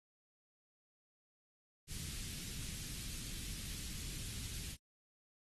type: band-stop noise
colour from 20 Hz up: pink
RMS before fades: -45 dBFS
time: 1.87-4.77 s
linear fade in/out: 50 ms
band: 180 to 3100 Hz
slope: 12 dB/octave
effects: AAC 32 kbps

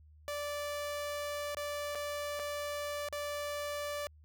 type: tone with dropouts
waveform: sawtooth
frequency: 584 Hz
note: D5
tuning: 10 cents flat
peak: -32 dBFS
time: 0.28-4.07 s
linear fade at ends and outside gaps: 0 ms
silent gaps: 1.547-1.57 / 1.95-1.954 / 2.393-2.397 / 3.086-3.126 s
effects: added 76 Hz sine -56 dBFS peak until 4.24 s

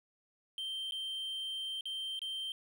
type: tone with dropouts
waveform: triangle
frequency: 3136 Hz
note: G7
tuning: in tune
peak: -35 dBFS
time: 0.58-2.52 s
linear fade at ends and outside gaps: 1 ms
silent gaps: 0.91-0.921 / 1.809-1.855 / 2.192-2.217 s
effects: 12-bit

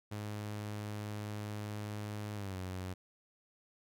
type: tone with pitch glide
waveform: sawtooth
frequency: 104.8 to 92.83 Hz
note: G#2 to F#2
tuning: +16 to +6 cents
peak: -35 dBFS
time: 0.11-2.94 s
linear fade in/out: 10 ms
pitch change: -210 cents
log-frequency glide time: 2.35-2.57 s
effects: none

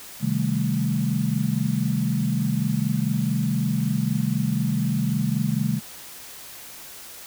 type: chord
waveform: sine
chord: A half-diminished seventh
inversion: first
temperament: equal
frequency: 130.81 / 155.56 / 196 / 220 Hz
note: C3 / Eb3 / G3 / A3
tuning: 0 / 0 / 0 / 0 cents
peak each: -26 dBFS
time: 0.2-5.81 s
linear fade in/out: 50 ms
effects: white hiss -41 dBFS RMS until 7.26 s

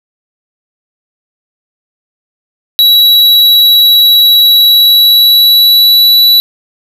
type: tone with pitch glide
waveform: square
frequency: 3905 to 3941 Hz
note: B7 to B7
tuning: -20 to -4 cents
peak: -3 dBFS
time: 2.79-6.4 s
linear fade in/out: 0 ms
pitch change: +16 cents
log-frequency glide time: 4.44-6.24 s
effects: 7-bit

